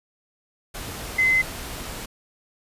sine tone in noise, 2051 Hz, C7, 35 cents flat, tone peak -16 dBFS, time 1.18-1.42 s, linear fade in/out 10 ms, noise pink, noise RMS -34 dBFS, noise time 0.74-2.06 s, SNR +15 dB, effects resampled to 32000 Hz

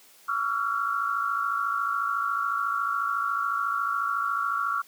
sine tone cluster, 1132 / 1343 / 1397 Hz, C#6 / E6 / F6, +36 / +32 / 0 cents, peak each -29 dBFS, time 0.28-4.82 s, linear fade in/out 10 ms, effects white hiss -55 dBFS RMS until 4.87 s + high-pass 200 Hz 12 dB/octave

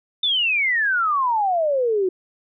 sine exponential sweep, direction down, 3612 to 359 Hz, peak -17 dBFS, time 0.23-2.09 s, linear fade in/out 5 ms, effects none

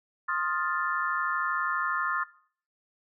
sine chord, F dominant seventh, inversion second, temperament equal with one note detuned, 1058.1 / 1244.5 / 1396.9 / 1760 Hz, C6 / Eb6 / F6 / A6, +19 / 0 / 0 / 0 cents, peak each -32 dBFS, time 0.28-2.24 s, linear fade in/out 10 ms, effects noise-tail reverb RT60 0.5 s tail -18 dB re dry

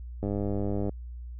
click train, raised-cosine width 2 ms, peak -18 dBFS, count 68, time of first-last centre 0.23-0.893 s, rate 101 Hz, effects added 60 Hz sine -37 dBFS peak until 1.39 s

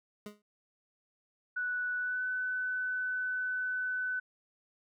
25% pulse tone with exponential decay, 208.2 Hz, G#3, 5 cents sharp, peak -35 dBFS, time 0.26-0.42 s, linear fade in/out 2 ms, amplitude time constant 34 ms
sine tone with pitch glide, 1480 to 1504.1 Hz, F#6 to F#6, 0 to +28 cents, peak -31 dBFS, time 1.56-4.2 s, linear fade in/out 10 ms, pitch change +28 cents, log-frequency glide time 1.98-2.24 s
effects none

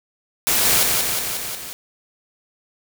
white noise with echo, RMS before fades -18 dBFS, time 0.47-0.83 s, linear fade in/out 0 ms, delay 180 ms, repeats 5, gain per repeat -3 dB, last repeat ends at 1.73 s, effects none

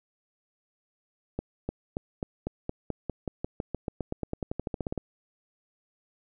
accelerating click train, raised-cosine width 2 ms, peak -17 dBFS, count 26, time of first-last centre 1.39-4.977 s, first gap 300 ms, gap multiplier 0.93, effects none

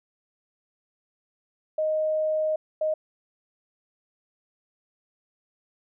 sine tone bursts at uneven times, 622.3 Hz, D#5, in tune, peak -22 dBFS, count 2, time 1.78-2.56 / 2.81-2.94 s, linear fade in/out 5 ms, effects none

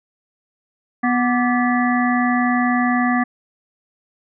harmonic tone with a mistuned harmonic, 246.1 Hz, B3, 6 cents flat, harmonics 1 / 3 / 5 / 7 / 8, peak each -17 / -22 / -24 / -25 / -26 dBFS, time 1.03-3.24 s, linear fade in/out 10 ms, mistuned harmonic 5, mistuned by -87 cents, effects none

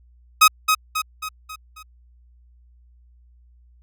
sawtooth tone with echo, 1264 Hz, D#6, 27 cents sharp, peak -5 dBFS, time 0.41-0.48 s, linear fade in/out 10 ms, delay 270 ms, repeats 5, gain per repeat -6 dB, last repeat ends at 1.83 s, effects added 60 Hz sine -50 dBFS peak until 3.82 s

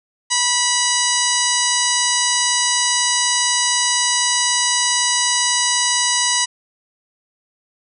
harmonic tone with a mistuned harmonic, 978 Hz, B5, 17 cents flat, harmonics 1 / 2 / 3 / 4 / 5 / 6 / 7 / 8 / 9, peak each -24 / -24 / -24 / -24 / -24 / -24 / -24 / -24 / -24 dBFS, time 0.3-6.46 s, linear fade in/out 20 ms, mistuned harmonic 7, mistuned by -78 cents, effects none

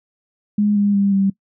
sine tone with pitch steps, 207.5 / 203.3 / 199.28 / 195.29 Hz, G#3 / G#3 / G3 / G3, -1 / -37 / +29 / -6 cents, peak -13 dBFS, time 0.58-1.3 s, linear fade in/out 5 ms, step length 180 ms, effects noise-tail reverb RT60 0.1 s tail -21 dB re dry

